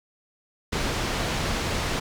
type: low-pass noise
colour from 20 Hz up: pink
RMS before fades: -27 dBFS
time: 0.72-2 s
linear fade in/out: 10 ms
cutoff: 5900 Hz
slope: 12 dB/octave
effects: none